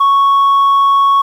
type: tone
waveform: sine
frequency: 1108.7 Hz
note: C#6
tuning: in tune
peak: -4 dBFS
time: 0-1.22 s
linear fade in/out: 10 ms
effects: tanh soft clip ceiling -6 dBFS + 7-bit